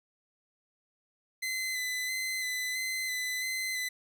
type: tone with vibrato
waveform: sawtooth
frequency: 2029 Hz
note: B6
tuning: 46 cents sharp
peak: -28 dBFS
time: 1.42-3.89 s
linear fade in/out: 10 ms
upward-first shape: square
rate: 1.5 Hz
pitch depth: 18 cents each way
effects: none